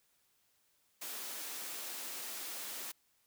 white high-pass noise, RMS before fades -43 dBFS, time 1.01-2.92 s, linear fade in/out 10 ms, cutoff 230 Hz, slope 24 dB/octave, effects white hiss -74 dBFS RMS until 3.26 s

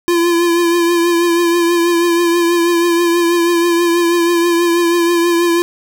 square tone with vibrato, 342.5 Hz, F4, 34 cents flat, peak -11 dBFS, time 0.08-5.62 s, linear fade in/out 0 ms, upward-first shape triangle, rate 6.2 Hz, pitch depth 39 cents each way, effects none

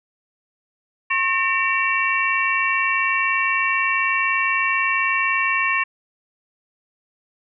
sine tone cluster, 1081 / 1819 / 2294 / 2722 Hz, C#6 / A#6 / D7 / F7, -44 / -43 / -41 / -45 cents, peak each -23 dBFS, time 1.1-5.84 s, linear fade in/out 10 ms, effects none

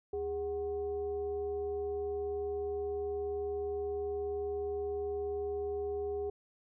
sine tone with frequency modulation, 408.5 Hz, G#4, 29 cents flat, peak -33 dBFS, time 0.13-6.3 s, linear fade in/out 5 ms, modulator 334 Hz, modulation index 0.44, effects none

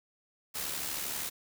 white noise with amplitude modulation, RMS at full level -34 dBFS, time 0.54-1.3 s, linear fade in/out 20 ms, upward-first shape sine, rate 72.5 Hz, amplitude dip 45%, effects none

